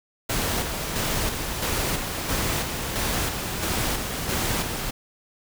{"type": "noise with tremolo", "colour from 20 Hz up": "pink", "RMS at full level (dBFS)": -25, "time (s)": [0.29, 4.91], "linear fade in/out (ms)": 10, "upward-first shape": "square", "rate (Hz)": 1.5, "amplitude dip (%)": 40, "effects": []}